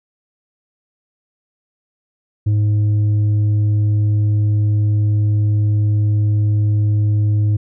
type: tone with tanh clipping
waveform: sine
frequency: 104.9 Hz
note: G#2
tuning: 18 cents sharp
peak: -13 dBFS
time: 2.46-7.57 s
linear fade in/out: 10 ms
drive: 4 dB
effects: none